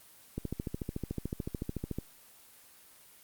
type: click train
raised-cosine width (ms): 3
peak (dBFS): -21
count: 23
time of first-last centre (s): 0.38-1.986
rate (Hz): 13.7
effects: white hiss -57 dBFS RMS until 3.23 s + Opus 24 kbps